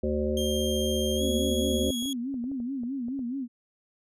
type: harmonic tone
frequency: 74.7 Hz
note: D2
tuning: 30 cents sharp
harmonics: 1 / 3 / 5 / 7 / 8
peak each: -31 / -30 / -30 / -31 / -36 dBFS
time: 0.03-1.91 s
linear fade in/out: 5 ms
type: tone with pitch glide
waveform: sawtooth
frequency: 3200 to 3330 Hz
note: G7 to G#7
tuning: +35 to +4 cents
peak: -29 dBFS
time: 0.37-2.13 s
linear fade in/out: 2 ms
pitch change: +69 cents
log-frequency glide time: 1.16-1.22 s
type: tone with vibrato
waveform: sine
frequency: 255.3 Hz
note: C4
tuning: 42 cents flat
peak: -29 dBFS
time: 1.19-3.48 s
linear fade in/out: 50 ms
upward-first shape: sine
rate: 4.7 Hz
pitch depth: 150 cents each way
type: clicks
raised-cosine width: 2 ms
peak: -33 dBFS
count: 12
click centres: 1.698 / 1.789 / 1.893 / 2.025 / 2.057 / 2.342 / 2.441 / 2.516 / 2.602 / 2.835 / 3.084 / 3.192 s
effects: resampled to 32000 Hz